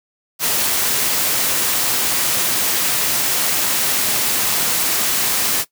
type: noise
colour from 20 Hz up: white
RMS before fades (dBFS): -18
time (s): 0.39-5.65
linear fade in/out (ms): 50
effects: noise-tail reverb RT60 0.1 s tail -18 dB re dry + high-pass 100 Hz 12 dB/octave